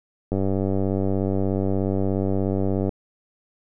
click train, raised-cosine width 2 ms, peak -11 dBFS, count 250, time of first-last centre 0.32-2.892 s, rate 96.8 Hz, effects none

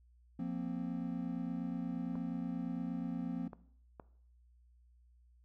triangle chord, F suspended fourth, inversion none, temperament equal, 174.61 / 233.1 / 261.6 Hz, F3 / Bb3 / C4, 0 / 0 / 0 cents, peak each -38 / -39 / -38 dBFS, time 0.39-3.48 s, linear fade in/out 5 ms
clicks, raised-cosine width 1 ms, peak -33 dBFS, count 3, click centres 2.155 / 3.532 / 3.998 s
effects noise-tail reverb RT60 0.6 s tail -18 dB re dry + added 60 Hz sine -62 dBFS peak until 5.44 s

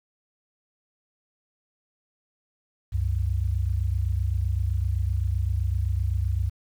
sine tone pair together, 67.3 / 95.09 Hz, C2 / F#2, +49 / +48 cents, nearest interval tritone, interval 599 cents, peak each -25 dBFS, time 2.92-6.5 s, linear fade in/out 20 ms, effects 9-bit

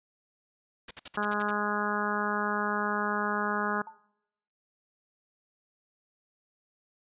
white noise bursts, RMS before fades -38 dBFS, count 8, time 0.88-1.511 s, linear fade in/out 5 ms, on 29 ms, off 57 ms
harmonic tone, 207.7 Hz, G#3, in tune, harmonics 1 / 2 / 3 / 4 / 5 / 6 / 7 / 8, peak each -34 / -36 / -39 / -36 / -35 / -34 / -34 / -37 dBFS, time 1.17-3.82 s, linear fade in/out 5 ms
sine tone with exponential decay, 884 Hz, A5, 8 cents sharp, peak -37 dBFS, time 3.87-4.01 s, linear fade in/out 1 ms, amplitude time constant 29 ms
effects noise-tail reverb RT60 0.9 s tail -26 dB re dry + resampled to 8000 Hz

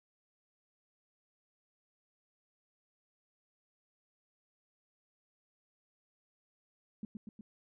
sine tone with echo, 212.8 Hz, G#3, 42 cents sharp, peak -37 dBFS, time 7.03-7.05 s, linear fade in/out 2 ms, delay 120 ms, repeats 3, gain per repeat -3 dB, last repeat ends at 7.41 s, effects none

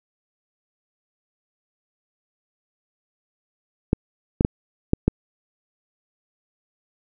clicks, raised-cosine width 3 ms, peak -3 dBFS, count 5, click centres 3.931 / 4.409 / 4.449 / 4.934 / 5.08 s, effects none

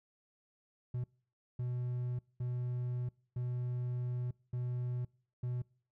triangle tone bursts at uneven times, 123.47 Hz, B2, in tune, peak -32 dBFS, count 6, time 0.94-1.04 / 1.59-2.19 / 2.4-3.09 / 3.36-4.31 / 4.53-5.05 / 5.43-5.62 s, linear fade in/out 5 ms, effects noise-tail reverb RT60 0.5 s tail -26 dB re dry

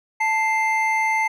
triangle tone pair together, 880 / 2093 Hz, A5 / C7, 0 / 0 cents, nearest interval octave + minor third, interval 1500 cents, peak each -19 dBFS, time 0.2-1.28 s, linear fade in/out 10 ms, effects none

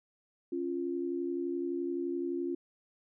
sine tone pair together, 276 / 347.7 Hz, C#4 / F4, -7 / -8 cents, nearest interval major third, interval 399 cents, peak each -36 / -33 dBFS, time 0.52-2.55 s, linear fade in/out 5 ms, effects none

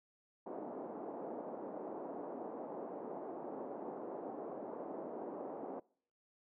pink band-pass noise, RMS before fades -45 dBFS, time 0.46-5.8 s, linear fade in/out 5 ms, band 270 to 820 Hz, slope 24 dB/octave, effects noise-tail reverb RT60 0.6 s tail -26 dB re dry

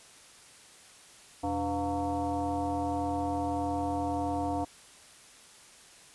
sine tone with frequency modulation, 499.2 Hz, B4, 19 cents sharp, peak -28 dBFS, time 1.43-4.65 s, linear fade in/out 10 ms, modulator 208 Hz, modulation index 1.9, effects white hiss -54 dBFS RMS until 6.14 s + resampled to 24000 Hz

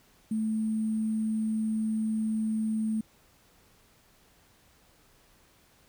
sine tone with sample-and-hold, 219 Hz, A3, 8 cents flat, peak -26 dBFS, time 0.31-3.01 s, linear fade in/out 5 ms, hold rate 8820 Hz, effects pink hiss -62 dBFS RMS until 5.88 s

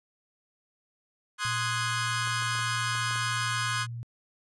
sawtooth chord, Ab dominant seventh, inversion first, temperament equal, 1046.5 / 1244.5 / 1480 / 1661.2 Hz, C6 / Eb6 / Gb6 / Ab6, 0 / 0 / 0 / 0 cents, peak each -30 dBFS, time 1.38-3.87 s, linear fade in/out 50 ms
sine tone, 117.8 Hz, A#2, 19 cents sharp, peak -34 dBFS, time 1.45-4.03 s, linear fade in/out 0 ms
clicks, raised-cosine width 1 ms, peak -34 dBFS, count 7, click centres 2.274 / 2.423 / 2.553 / 2.592 / 2.952 / 3.11 / 3.158 s
effects resampled to 24000 Hz

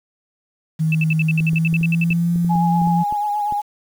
sine tone with pitch glide, 158.6 to 171.96 Hz, D#3 to F3, +33 to -27 cents, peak -15 dBFS, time 0.79-3.04 s, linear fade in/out 20 ms, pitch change +140 cents, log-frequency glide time 1.27-2.34 s
sine tone bursts, 2637 Hz, E7, in tune, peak -19 dBFS, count 14, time 0.92-2.131 s, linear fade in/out 2 ms, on 28 ms, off 63 ms
clicks, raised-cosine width 3 ms, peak -21 dBFS, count 12, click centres 1.406 / 1.533 / 1.729 / 1.811 / 2.106 / 2.359 / 2.447 / 2.556 / 2.817 / 2.873 / 3.125 / 3.524 s
sine tone with vibrato, 830.6 Hz, G#5, in tune, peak -18 dBFS, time 2.49-3.62 s, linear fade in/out 20 ms, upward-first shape triangle, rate 8.2 Hz, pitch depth 36 cents each way
effects 7-bit

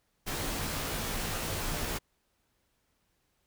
pink noise with comb filter, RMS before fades -34 dBFS, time 0.26-1.99 s, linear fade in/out 20 ms, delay 16 ms, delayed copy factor -0.6, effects pink hiss -75 dBFS RMS until 3.46 s

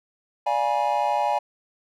triangle chord, D diminished seventh, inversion none, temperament equal with one note detuned, 587.3 / 698.5 / 830.6 / 962.4 Hz, D5 / F5 / Ab5 / Cb6, 0 / 0 / 0 / -45 cents, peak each -26 / -26 / -21 / -26 dBFS, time 0.46-1.39 s, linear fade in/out 10 ms, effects none

